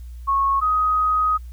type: tone pair in turn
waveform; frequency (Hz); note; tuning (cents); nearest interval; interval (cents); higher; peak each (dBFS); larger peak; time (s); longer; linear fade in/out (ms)
sine; 1098 / 1255.5; C#6 / D#6; -17 / +15; major second; 232; second; -16; neither; 0.27-0.61 / 0.61-1.38; second; 20
effects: added 60 Hz sine -33 dBFS peak until 1.52 s + white hiss -59 dBFS RMS until 1.52 s